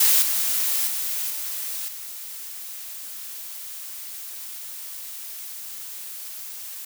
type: noise with level steps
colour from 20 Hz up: blue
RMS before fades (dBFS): -17 / -23 / -27 / -30 / -36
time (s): 0-6.85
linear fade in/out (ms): 5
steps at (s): 0.22 / 0.87 / 1.3 / 1.88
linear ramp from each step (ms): 5
effects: none